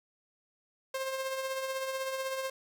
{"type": "tone with tremolo", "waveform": "sawtooth", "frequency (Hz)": 530, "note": "C5", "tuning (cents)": 22, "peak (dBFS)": -27, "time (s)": [0.94, 2.5], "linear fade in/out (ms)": 5, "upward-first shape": "triangle", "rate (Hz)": 16, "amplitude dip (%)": 50, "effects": []}